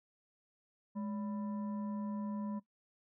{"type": "tone with frequency modulation", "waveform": "sine", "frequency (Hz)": 208.6, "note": "G#3", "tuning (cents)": 8, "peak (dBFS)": -36, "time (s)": [0.95, 2.6], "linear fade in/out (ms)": 20, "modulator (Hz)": 782, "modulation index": 0.38, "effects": ["noise-tail reverb RT60 0.1 s tail -17 dB re dry"]}